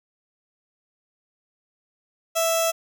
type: tone with notch filter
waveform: 15% pulse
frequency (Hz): 659.3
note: E5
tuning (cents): 0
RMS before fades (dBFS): -22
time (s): 2.35-2.72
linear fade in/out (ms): 20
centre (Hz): 1800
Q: 0.7
effects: none